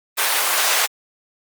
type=high-pass noise; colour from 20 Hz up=pink; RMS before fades=-18 dBFS; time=0.17-0.87 s; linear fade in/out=20 ms; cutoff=830 Hz; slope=12 dB/octave; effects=high-pass 400 Hz 12 dB/octave + Opus 32 kbps